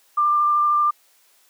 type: tone with vibrato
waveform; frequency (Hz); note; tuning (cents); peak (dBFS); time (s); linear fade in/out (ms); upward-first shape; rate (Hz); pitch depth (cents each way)
sine; 1190; D6; +22; -15; 0.17-0.91; 10; triangle; 13; 13
effects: white hiss -58 dBFS RMS until 1.49 s + high-pass 400 Hz 12 dB/octave